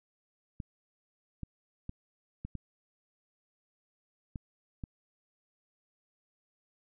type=clicks; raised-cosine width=5 ms; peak=-26 dBFS; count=7; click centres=0.602 / 1.433 / 1.894 / 2.45 / 2.553 / 4.358 / 4.838 s; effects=none